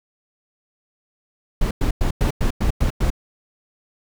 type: noise bursts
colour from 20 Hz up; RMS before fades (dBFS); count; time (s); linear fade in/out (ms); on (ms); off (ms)
brown; -18; 8; 1.61-3.103; 5; 100; 99
effects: none